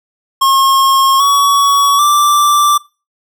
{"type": "tone with pitch steps", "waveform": "square", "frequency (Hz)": [1079, 1125.5, 1173.9], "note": ["C#6", "C#6", "D6"], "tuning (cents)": [-47, 26, -1], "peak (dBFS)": -8, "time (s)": [0.41, 2.78], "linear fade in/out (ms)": 10, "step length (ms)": 790, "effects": ["noise-tail reverb RT60 0.3 s tail -22 dB re dry"]}